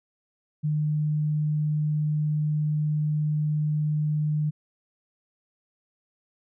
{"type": "tone", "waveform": "sine", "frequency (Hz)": 151.4, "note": "D#3", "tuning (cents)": -47, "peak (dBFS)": -22, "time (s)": [0.63, 4.51], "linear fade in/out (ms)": 20, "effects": []}